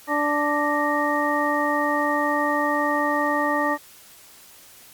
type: harmonic tone with a mistuned harmonic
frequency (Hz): 293.7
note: D4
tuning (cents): 0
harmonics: 1 / 2 / 3 / 4 / 6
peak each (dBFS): -26 / -26 / -26 / -26 / -26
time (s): 0.07-3.78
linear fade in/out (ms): 50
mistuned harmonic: 6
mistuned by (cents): +96
effects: white hiss -48 dBFS RMS until 4.93 s + Opus 48 kbps